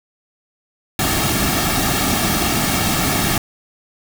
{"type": "noise with comb filter", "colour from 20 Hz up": "pink", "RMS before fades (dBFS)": -18, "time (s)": [0.99, 3.38], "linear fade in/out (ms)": 2, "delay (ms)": 2, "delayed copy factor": -0.65, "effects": []}